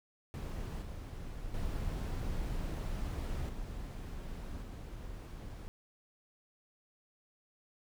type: noise with level steps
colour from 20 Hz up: brown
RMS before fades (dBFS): -39 / -43 / -37 / -42 / -44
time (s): 0.34-5.68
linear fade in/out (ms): 0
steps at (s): 0.82 / 1.54 / 3.49 / 4.62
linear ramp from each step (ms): 2
effects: none